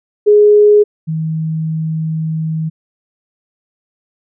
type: tone pair in turn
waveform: sine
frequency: 416.9 / 159.17 Hz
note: G#4 / D#3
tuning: +7 / +40 cents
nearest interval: octave + perfect fourth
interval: 1667 cents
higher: first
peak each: -4 / -15 dBFS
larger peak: first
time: 0.26-0.84 / 1.07-2.7 s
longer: second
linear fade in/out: 20 ms
effects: none